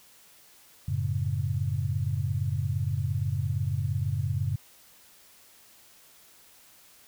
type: chord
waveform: sine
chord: F# minor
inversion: none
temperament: equal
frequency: 92.5 / 110 / 138.59 Hz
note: F#2 / A2 / C#3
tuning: 0 / 0 / 0 cents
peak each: -30 dBFS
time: 0.88-4.56 s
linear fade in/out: 5 ms
effects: white hiss -56 dBFS RMS until 7.07 s